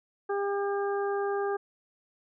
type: harmonic tone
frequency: 401.1 Hz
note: G4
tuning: 40 cents sharp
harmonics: 1 / 2 / 3 / 4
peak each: -28 / -34 / -38 / -40 dBFS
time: 0.29-1.57 s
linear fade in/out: 10 ms
effects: none